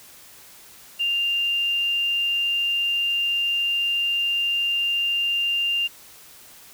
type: tone with quantisation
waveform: sine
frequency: 2794 Hz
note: F7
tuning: in tune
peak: -20 dBFS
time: 0.99-5.88 s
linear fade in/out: 20 ms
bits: 8
effects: white hiss -47 dBFS RMS until 6.73 s